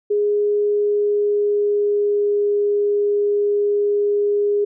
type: tone with pitch glide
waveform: sine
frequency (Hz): 413.8 to 410.5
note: G#4 to G#4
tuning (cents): -6 to -20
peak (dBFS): -15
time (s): 0.1-4.65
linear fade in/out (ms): 10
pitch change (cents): -14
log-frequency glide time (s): 0.66-2.47
effects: none